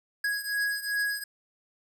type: beating tone pair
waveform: square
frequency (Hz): 1659 / 1661.6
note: G#6 / G#6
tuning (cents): -2 / 0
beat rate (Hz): 2.6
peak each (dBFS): -30 / -33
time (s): 0.24-1.24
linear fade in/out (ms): 5
effects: none